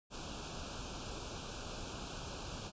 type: band-stop noise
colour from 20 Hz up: pink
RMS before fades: -44 dBFS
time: 0.1-2.72 s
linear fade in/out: 50 ms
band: 1600 to 2400 Hz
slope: 96 dB/octave
effects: resampled to 16000 Hz